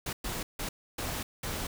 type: noise bursts at uneven times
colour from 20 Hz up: pink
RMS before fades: -35 dBFS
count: 5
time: 0.06-0.13 / 0.24-0.43 / 0.59-0.69 / 0.98-1.23 / 1.43-1.67 s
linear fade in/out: 5 ms
effects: none